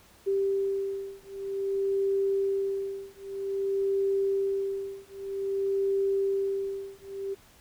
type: beating tone pair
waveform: sine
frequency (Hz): 392 / 392.52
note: G4 / G4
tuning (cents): 0 / +2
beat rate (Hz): 0.52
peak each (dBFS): -29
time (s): 0.26-7.35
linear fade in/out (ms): 20
effects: pink hiss -57 dBFS RMS until 7.6 s